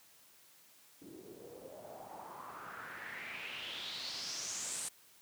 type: noise with low-pass filter sweep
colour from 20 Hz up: white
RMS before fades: -45 dBFS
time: 1.01-4.89 s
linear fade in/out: 10 ms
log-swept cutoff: 300 to 9000 Hz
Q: 4.5
effects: white hiss -63 dBFS RMS until 5.21 s + high-pass 100 Hz 12 dB/octave